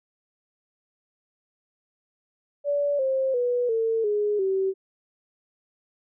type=tone with pitch steps; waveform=sine; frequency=575 / 530.3 / 489.1 / 451.1 / 416.1 / 383.8 Hz; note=D5 / C5 / B4 / A4 / G#4 / G4; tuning=-37 / +23 / -17 / +43 / +3 / -37 cents; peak=-21 dBFS; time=2.64-4.74 s; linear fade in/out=50 ms; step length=350 ms; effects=none